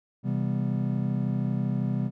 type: chord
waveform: triangle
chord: C major seventh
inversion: none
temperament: just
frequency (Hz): 130.81 / 163.52 / 196.22 / 245.3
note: C3 / E3 / G3 / B3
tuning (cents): 0 / -14 / +2 / -12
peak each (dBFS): -26 / -32 / -27 / -32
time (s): 0.23-2.11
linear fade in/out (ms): 50
effects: none